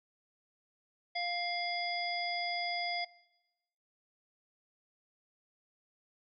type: harmonic tone with a mistuned harmonic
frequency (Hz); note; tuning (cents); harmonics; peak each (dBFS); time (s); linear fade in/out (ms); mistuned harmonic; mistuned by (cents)
700; F5; +4; 1 / 3 / 5 / 7; -36 / -37 / -43 / -40; 1.15-3.05; 10; 5; -57
effects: noise-tail reverb RT60 1.0 s tail -21 dB re dry